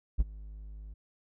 triangle tone with ADSR envelope, 51.91 Hz, G#1, in tune, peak -17 dBFS, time 0.18-0.94 s, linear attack 24 ms, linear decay 26 ms, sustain -23 dB, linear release 9 ms, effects none

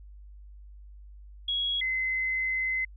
sine tone pair in turn, 3322 / 2051 Hz, G#7 / C7, 0 / -35 cents, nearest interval minor sixth, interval 835 cents, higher first, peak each -26 dBFS, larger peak neither, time 1.48-1.81 / 1.81-2.85 s, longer second, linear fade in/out 5 ms, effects added 50 Hz sine -45 dBFS peak until 2.96 s

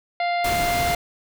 harmonic tone, 698.5 Hz, F5, in tune, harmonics 1 / 2 / 3 / 4 / 5 / 6 / 7, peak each -21 / -36 / -28 / -40 / -40 / -38 / -47 dBFS, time 0.2-0.95 s, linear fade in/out 2 ms
pink noise, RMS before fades -27 dBFS, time 0.44-0.95 s, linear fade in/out 5 ms
effects none

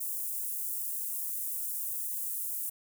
white high-pass noise, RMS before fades -35 dBFS, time 0-2.7 s, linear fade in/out 10 ms, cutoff 9000 Hz, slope 24 dB/octave, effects none

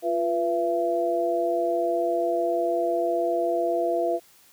sine tone cluster, 346.4 / 492.3 / 674 Hz, F4 / B4 / E5, -14 / -6 / +38 cents, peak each -27 / -28 / -24 dBFS, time 0.02-4.2 s, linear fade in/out 50 ms, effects white hiss -56 dBFS RMS until 4.52 s

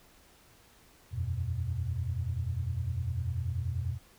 sine chord, E suspended second, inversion none, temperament equal with one note detuned, 82.41 / 92.5 / 121.91 Hz, E2 / F#2 / B2, 0 / 0 / -22 cents, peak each -34 dBFS, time 1.11-3.99 s, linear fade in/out 50 ms, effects tanh soft clip ceiling -20 dBFS + pink hiss -60 dBFS RMS until 4.18 s

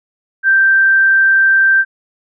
sine tone, 1568 Hz, G6, in tune, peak -7 dBFS, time 0.43-1.85 s, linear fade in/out 50 ms, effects none

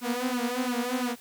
sawtooth tone with flanger, 246.9 Hz, B3, in tune, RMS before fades -29 dBFS, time 0.01-1.16 s, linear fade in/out 50 ms, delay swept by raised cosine 0.68 to 6.48 ms, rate 2.9 Hz, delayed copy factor +0.95, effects white hiss -52 dBFS RMS until 1.2 s

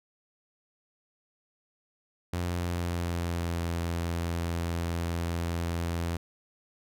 sawtooth tone with pitch glide, 87.8 to 84.81 Hz, F2 to E2, +10 to +50 cents, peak -25 dBFS, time 2.33-6.17 s, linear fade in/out 5 ms, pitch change -60 cents, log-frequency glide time 2.45-3.63 s, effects none

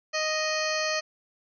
harmonic tone, 622.3 Hz, D#5, in tune, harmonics 1 / 2 / 3 / 4 / 5 / 7 / 8 / 9 / 10, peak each -30 / -34 / -32 / -34 / -41 / -33 / -39 / -41 / -38 dBFS, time 0.13-1.01 s, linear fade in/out 20 ms, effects none

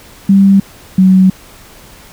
sine tone pair in turn, 196 / 187.73 Hz, G3 / F#3, 0 / +25 cents, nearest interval minor second, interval 75 cents, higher first, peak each -3 dBFS, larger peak neither, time 0.29-0.6 / 0.98-1.3 s, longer second, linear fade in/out 5 ms, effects pink hiss -38 dBFS RMS until 2.12 s

